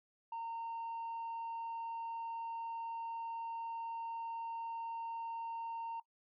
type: tone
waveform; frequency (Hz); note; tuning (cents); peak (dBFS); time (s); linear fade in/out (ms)
sine; 918; A#5; -27; -37; 0.32-6; 5
effects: noise-tail reverb RT60 0.1 s tail -20 dB re dry + tanh soft clip ceiling -38 dBFS